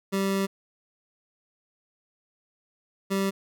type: tone pair in turn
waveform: 25% pulse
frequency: 194.9 / 194.9 Hz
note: G3 / G3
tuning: -10 / -10 cents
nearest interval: unison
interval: 0 cents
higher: neither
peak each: -20 dBFS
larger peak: neither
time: 0.12-0.47 / 3.1-3.31 s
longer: first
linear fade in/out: 20 ms
effects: none